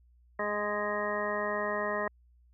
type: harmonic tone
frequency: 207.7 Hz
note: G#3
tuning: in tune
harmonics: 1 / 2 / 3 / 4 / 5 / 6 / 8 / 9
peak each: -41 / -37 / -34 / -44 / -36 / -40 / -43 / -36 dBFS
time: 0.39-2.08 s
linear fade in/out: 5 ms
effects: added 60 Hz sine -59 dBFS peak until 2.53 s

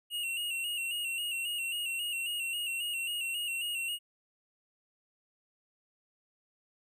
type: tone with vibrato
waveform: square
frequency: 2796 Hz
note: F7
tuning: 1 cent sharp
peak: -33 dBFS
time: 0.1-3.99 s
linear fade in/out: 50 ms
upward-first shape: square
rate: 3.7 Hz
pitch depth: 46 cents each way
effects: none

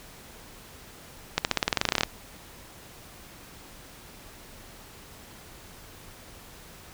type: accelerating click train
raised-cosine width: 0.2 ms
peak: -4 dBFS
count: 16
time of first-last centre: 1.38-2.034 s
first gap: 69 ms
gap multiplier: 0.93
effects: pink hiss -48 dBFS RMS until 6.93 s

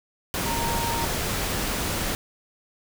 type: tone in noise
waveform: sine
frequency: 927 Hz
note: A#5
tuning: 10 cents flat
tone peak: -28 dBFS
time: 0.46-1.05 s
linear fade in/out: 0 ms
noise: pink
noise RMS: -27 dBFS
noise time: 0.34-2.15 s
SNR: -4 dB
effects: none

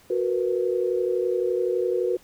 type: tone cluster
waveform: sine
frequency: 367.6 / 461.4 / 493.2 Hz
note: F#4 / A#4 / B4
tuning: -11 / -18 / -2 cents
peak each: -24 / -28 / -26 dBFS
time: 0.1-2.17 s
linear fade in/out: 5 ms
effects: pink hiss -55 dBFS RMS until 2.23 s

